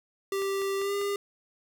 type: tone with pitch glide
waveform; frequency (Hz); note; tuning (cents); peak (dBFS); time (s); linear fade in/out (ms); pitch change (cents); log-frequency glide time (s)
square; 392 to 402.8; G4 to G4; 0 to +47; -28; 0.32-1.16; 2; +47; 0.78-0.94
type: click train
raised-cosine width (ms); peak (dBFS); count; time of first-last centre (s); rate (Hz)
0.3; -28; 4; 0.42-1.014; 5.05
effects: 10-bit